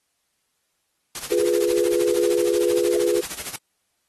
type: noise with tremolo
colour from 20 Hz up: white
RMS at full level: -29 dBFS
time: 1.15-3.56 s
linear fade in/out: 2 ms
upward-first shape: sine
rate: 13 Hz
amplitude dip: 80%
type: chord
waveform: sine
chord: F diminished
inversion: none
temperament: equal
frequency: 349.2 / 415.3 / 493.9 Hz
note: F4 / Ab4 / Cb5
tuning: 0 / 0 / 0 cents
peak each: -22 dBFS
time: 1.31-3.21 s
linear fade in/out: 10 ms
type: tone with exponential growth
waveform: triangle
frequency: 652 Hz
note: E5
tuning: 19 cents flat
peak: -27 dBFS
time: 2.9-2.97 s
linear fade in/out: 5 ms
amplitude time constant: 15 ms
effects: white hiss -72 dBFS RMS until 4.08 s + AAC 32 kbps